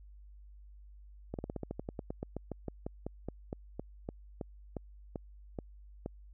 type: slowing click train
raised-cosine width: 2 ms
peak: -24 dBFS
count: 26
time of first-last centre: 1.34-6.061 s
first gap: 48 ms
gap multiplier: 1.1
effects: added 50 Hz sine -51 dBFS peak until 6.33 s